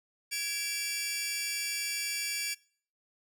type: tone cluster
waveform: 15% pulse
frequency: 1668 / 2324 / 2740 Hz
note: G#6 / D7 / F7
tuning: +7 / -19 / -34 cents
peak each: -35 / -26 / -33 dBFS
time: 0.31-2.55 s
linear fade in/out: 20 ms
effects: noise-tail reverb RT60 0.5 s tail -23 dB re dry